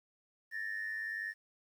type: ring-modulated tone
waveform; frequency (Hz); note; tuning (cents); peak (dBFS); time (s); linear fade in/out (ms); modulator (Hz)
triangle; 1799; A6; +38; -30; 0.51-1.34; 50; 50.3
effects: tanh soft clip ceiling -32 dBFS + 11-bit